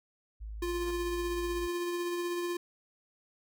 sine tone, 53.4 Hz, G#1, 49 cents sharp, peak -38 dBFS, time 0.4-1.68 s, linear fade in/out 20 ms
10% pulse tone with exponential growth, 233.1 Hz, A#3, in tune, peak -39 dBFS, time 0.61-0.91 s, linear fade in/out 0 ms, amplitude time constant 64 ms
square tone with tremolo, 349.2 Hz, F4, in tune, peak -31 dBFS, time 0.62-2.57 s, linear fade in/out 5 ms, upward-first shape triangle, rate 16 Hz, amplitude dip 30%
effects none

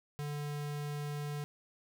square tone, 146.6 Hz, D3, 3 cents flat, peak -37 dBFS, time 0.19-1.44 s, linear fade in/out 0 ms, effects 12-bit

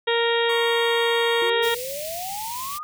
harmonic tone, 466.2 Hz, A#4, in tune, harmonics 1 / 2 / 3 / 4 / 5 / 6 / 7 / 8, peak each -21 / -27 / -31 / -27 / -34 / -33 / -29 / -30 dBFS, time 0.07-1.75 s, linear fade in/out 10 ms
20% pulse tone with vibrato, 1108.7 Hz, C#6, in tune, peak -27 dBFS, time 0.49-1.5 s, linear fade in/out 5 ms, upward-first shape square, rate 6.1 Hz, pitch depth 10 cents each way
sine exponential sweep, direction up, 353.1 to 1253 Hz, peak -30 dBFS, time 1.42-2.83 s, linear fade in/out 0 ms
white band-stop noise, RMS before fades -34 dBFS, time 1.62-2.79 s, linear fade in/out 20 ms, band 200 to 2000 Hz, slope 48 dB/octave
effects none

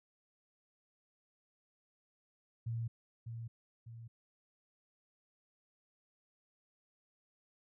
sine tone with echo, 115.3 Hz, A#2, 19 cents flat, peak -35 dBFS, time 2.66-2.88 s, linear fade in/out 10 ms, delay 600 ms, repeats 2, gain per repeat -6 dB, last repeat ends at 4.08 s, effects none

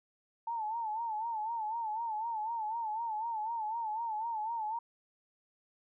sine tone with vibrato, 892 Hz, A5, 23 cents sharp, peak -33 dBFS, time 0.47-4.79 s, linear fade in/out 5 ms, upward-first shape sine, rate 4 Hz, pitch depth 93 cents each way, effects none

